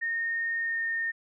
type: tone with pitch glide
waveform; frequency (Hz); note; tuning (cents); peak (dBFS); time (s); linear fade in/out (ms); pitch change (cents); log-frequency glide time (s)
sine; 1840 to 1829.4; A#6 to A#6; -23 to -33; -27; 0.01-1.12; 20; -10; 0.59-0.81
effects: none